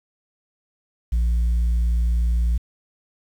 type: tone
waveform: sine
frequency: 58.27 Hz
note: A#1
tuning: in tune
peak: -14 dBFS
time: 1.12-2.58 s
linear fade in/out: 10 ms
effects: tanh soft clip ceiling -16 dBFS + 8-bit